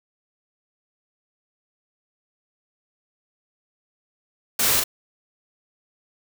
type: noise with echo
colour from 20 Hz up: white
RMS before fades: -21 dBFS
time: 4.59-4.8 s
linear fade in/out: 5 ms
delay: 39 ms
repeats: 1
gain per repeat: -3 dB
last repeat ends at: 4.839 s
effects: none